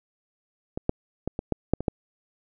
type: clicks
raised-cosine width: 2 ms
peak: -16 / -8 / -14 / -15 / -10 / -6 / -17 / -9 dBFS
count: 8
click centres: 0.775 / 0.894 / 1.276 / 1.391 / 1.523 / 1.736 / 1.806 / 1.882 s
effects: none